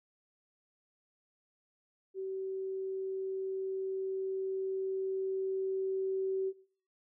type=tone with level ramp; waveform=sine; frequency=382.4 Hz; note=G4; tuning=43 cents flat; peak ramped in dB=-35 to -30 dBFS; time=2.14-6.53 s; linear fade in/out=50 ms; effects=noise-tail reverb RT60 0.5 s tail -19 dB re dry